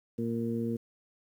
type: harmonic tone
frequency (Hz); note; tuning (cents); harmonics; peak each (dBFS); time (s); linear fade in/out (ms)
115.8; A#2; -11; 1 / 2 / 3 / 4; -37 / -31 / -38 / -37; 0.18-0.77; 10
effects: 10-bit